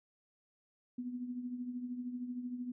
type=tone with tremolo; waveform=sine; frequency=246.9 Hz; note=B3; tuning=in tune; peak=-35 dBFS; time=0.98-2.72 s; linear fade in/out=5 ms; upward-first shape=triangle; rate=13 Hz; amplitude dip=65%; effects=none